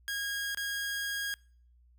sawtooth tone with dropouts, 1635 Hz, G#6, 28 cents flat, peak -29 dBFS, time 0.08-1.34 s, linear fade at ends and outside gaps 0 ms, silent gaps 0.547-0.573 s, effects noise-tail reverb RT60 0.5 s tail -25 dB re dry + added 60 Hz sine -59 dBFS peak until 1.98 s

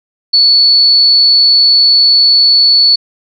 sine tone, 4435 Hz, C#8, in tune, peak -4 dBFS, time 0.33-2.96 s, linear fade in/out 10 ms, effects none

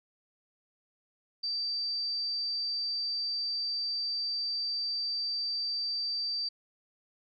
sine tone, 4657 Hz, D8, 15 cents flat, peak -30 dBFS, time 1.43-6.49 s, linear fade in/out 10 ms, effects none

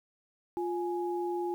sine tone pair together, 351.1 / 835 Hz, F4 / G#5, +9 / +9 cents, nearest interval octave + minor third, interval 1500 cents, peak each -31 / -36 dBFS, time 0.57-1.54 s, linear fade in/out 0 ms, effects 10-bit

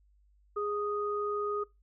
sine tone pair together, 413.4 / 1243 Hz, G#4 / D#6, -8 / -2 cents, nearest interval octave + perfect fifth, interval 1906 cents, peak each -32 / -34 dBFS, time 0.56-1.64 s, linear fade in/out 10 ms, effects noise-tail reverb RT60 0.2 s tail -21 dB re dry + added 50 Hz sine -62 dBFS peak until 1.82 s

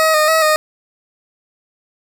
20% pulse tone with pitch steps, 635 / 614 / 641 / 617 Hz, D#5 / D#5 / E5 / D#5, +35 / -23 / -49 / -15 cents, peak -6 dBFS, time 0-0.56 s, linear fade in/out 0 ms, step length 140 ms, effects none

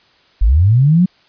sine linear sweep, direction up, 42.12 to 188.2 Hz, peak -7 dBFS, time 0.41-1.06 s, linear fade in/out 10 ms, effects white hiss -52 dBFS RMS until 1.28 s + resampled to 11025 Hz

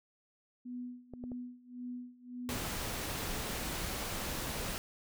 sine tone with tremolo, 246.9 Hz, B3, in tune, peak -38 dBFS, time 0.65-2.57 s, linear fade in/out 10 ms, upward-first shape sine, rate 1.8 Hz, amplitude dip 90%
clicks, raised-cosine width 2 ms, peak -32 dBFS, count 4, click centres 1.137 / 1.239 / 1.318 / 2.558 s
pink noise, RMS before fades -38 dBFS, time 2.49-4.78 s, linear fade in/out 0 ms
effects none

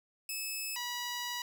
10% pulse tone pair in turn, 2600 / 972 Hz, E7 / B5, -24 / -28 cents, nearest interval octave + perfect fourth, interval 1704 cents, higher first, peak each -27 dBFS, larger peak neither, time 0.29-0.76 / 0.76-1.42 s, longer second, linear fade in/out 2 ms, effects none

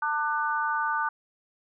harmonic tone, 298.2 Hz, D4, 27 cents sharp, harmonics 3 / 4 / 5, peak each -29 / -29 / -29 dBFS, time 0.02-1.09 s, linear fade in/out 5 ms, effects none

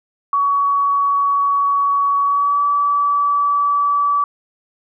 sine tone with pitch glide, 1127 to 1150.7 Hz, C#6 to D6, +28 to -36 cents, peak -13 dBFS, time 0.33-4.24 s, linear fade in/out 2 ms, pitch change +36 cents, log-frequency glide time 2.22-2.63 s, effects none

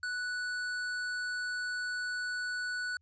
sine tone with tanh clipping, 1480 Hz, F#6, in tune, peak -35 dBFS, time 0.03-2.97 s, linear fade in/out 2 ms, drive 18 dB, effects added 83 Hz sine -68 dBFS peak until 3.01 s + resampled to 16000 Hz

